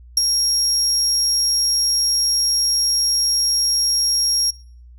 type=tone with ADSR envelope; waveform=35% pulse; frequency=5588 Hz; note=F8; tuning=in tune; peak=-7 dBFS; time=0.17-4.51 s; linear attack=5 ms; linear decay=14 ms; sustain=-6 dB; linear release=11 ms; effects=noise-tail reverb RT60 0.5 s tail -24 dB re dry + added 60 Hz sine -40 dBFS peak until 4.98 s